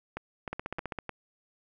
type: two click trains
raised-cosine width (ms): 0.5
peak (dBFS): -19 / -20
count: 8 / 4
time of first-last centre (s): 0.53-0.988 / 0.17-1.093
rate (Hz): 15.3 / 3.25
effects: none